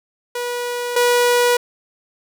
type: tone pair in turn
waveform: sawtooth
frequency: 485.8 / 485.8 Hz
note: B4 / B4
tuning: -29 / -29 cents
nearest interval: unison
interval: 0 cents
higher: neither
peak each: -18 / -9 dBFS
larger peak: second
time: 0.35-0.96 / 0.96-1.57 s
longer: neither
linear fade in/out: 5 ms
effects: none